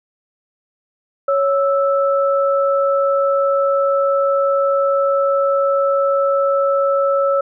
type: tone pair together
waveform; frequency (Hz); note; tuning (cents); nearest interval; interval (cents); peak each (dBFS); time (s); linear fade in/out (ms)
sine; 554.4 / 1317.1; C#5 / E6; 0 / -2; octave + minor third; 1498; -14 / -19; 1.28-7.41; 5
effects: none